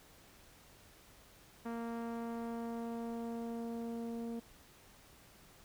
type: tone with low-pass filter sweep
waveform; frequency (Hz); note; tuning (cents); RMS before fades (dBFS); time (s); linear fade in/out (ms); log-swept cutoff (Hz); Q
sawtooth; 232; A#3; -8; -41; 1.65-4.4; 10; 1400 to 480; 0.99
effects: pink hiss -61 dBFS RMS until 5.64 s